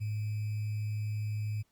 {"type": "tone with sample-and-hold", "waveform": "sine", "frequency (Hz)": 106.2, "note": "G#2", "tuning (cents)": 39, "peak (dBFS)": -31, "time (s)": [0, 1.63], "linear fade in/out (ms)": 20, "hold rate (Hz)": 2450, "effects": ["pink hiss -74 dBFS RMS until 1.71 s", "Opus 48 kbps"]}